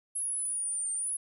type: exponential two-way sweep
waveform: sine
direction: down then up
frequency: 10700 to 8810 to 10700 Hz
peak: -30 dBFS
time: 0.15-1.17 s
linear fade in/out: 10 ms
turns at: 0.93 s
effects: none